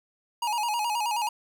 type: tone with vibrato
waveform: square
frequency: 895 Hz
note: A5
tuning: 29 cents sharp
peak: -26 dBFS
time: 0.42-1.29 s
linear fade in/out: 5 ms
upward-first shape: square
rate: 9.4 Hz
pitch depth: 100 cents each way
effects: none